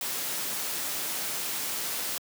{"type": "noise", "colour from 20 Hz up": "white", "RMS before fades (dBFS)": -32, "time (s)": [0.01, 2.18], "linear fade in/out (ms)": 2, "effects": ["high-pass 150 Hz 12 dB/octave"]}